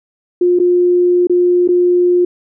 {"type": "tone with dropouts", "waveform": "sine", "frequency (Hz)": 355.3, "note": "F4", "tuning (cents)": 30, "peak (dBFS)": -8, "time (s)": [0.41, 2.25], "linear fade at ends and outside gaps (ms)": 5, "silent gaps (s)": [[0.59, 0.598], [1.271, 1.296], [1.677, 1.687]], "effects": []}